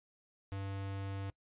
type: tone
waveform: square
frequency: 98 Hz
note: G2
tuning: in tune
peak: -39 dBFS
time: 0.52-1.3 s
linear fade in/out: 0 ms
effects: noise-tail reverb RT60 0.1 s tail -22 dB re dry + resampled to 8000 Hz